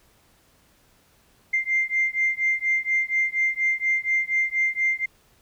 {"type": "beating tone pair", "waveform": "sine", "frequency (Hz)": [2093, 2097.2], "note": ["C7", "C7"], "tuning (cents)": [0, 3], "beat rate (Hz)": 4.2, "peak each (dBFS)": -23, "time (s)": [1.53, 5.06], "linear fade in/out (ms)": 10, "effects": ["tanh soft clip ceiling -13 dBFS", "pink hiss -60 dBFS RMS until 5.41 s"]}